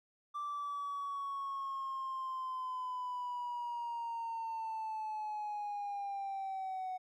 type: linear sweep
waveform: triangle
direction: down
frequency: 1174.7 to 740 Hz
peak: -34 dBFS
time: 0.34-6.98 s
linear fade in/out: 20 ms
effects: tanh soft clip ceiling -33 dBFS